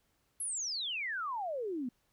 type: exponential sweep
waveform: sine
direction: down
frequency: 11360 to 233.1 Hz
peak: -34 dBFS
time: 0.4-1.89 s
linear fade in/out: 5 ms
effects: pink hiss -75 dBFS RMS until 2.12 s